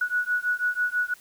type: beating tone pair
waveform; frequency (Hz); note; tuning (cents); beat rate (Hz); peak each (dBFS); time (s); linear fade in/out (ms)
sine; 1465 / 1471.1; F#6 / F#6; -18 / -10; 6.1; -26; 0.01-1.14; 5
effects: white hiss -53 dBFS RMS until 1.2 s